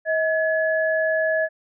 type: tone pair together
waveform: sine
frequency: 636.8 / 1700 Hz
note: D#5 / G#6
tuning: +40 / +40 cents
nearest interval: octave + perfect fourth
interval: 1700 cents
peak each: -20 / -23 dBFS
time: 0.05-1.49 s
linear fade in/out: 50 ms
effects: none